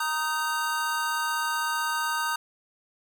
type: chord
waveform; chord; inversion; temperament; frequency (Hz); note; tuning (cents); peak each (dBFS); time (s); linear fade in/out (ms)
square; Eb major; second; equal with one note detuned; 932.3 / 1244.5 / 1541.9; Bb5 / Eb6 / G6; 0 / 0 / -29; -31; 0-2.36; 5
effects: none